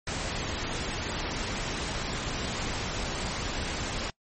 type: noise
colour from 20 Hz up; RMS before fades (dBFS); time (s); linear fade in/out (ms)
pink; -32; 0.07-4.1; 2
effects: noise-tail reverb RT60 0.1 s tail -24 dB re dry + MP3 32 kbps